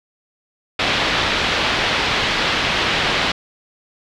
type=low-pass noise; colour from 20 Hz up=white; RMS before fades=-19 dBFS; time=0.79-3.32 s; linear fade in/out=5 ms; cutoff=3800 Hz; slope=24 dB/octave; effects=none